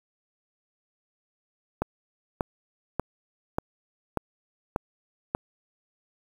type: click train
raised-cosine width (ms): 1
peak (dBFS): -11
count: 7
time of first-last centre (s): 1.82-5.349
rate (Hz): 1.7
effects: 7-bit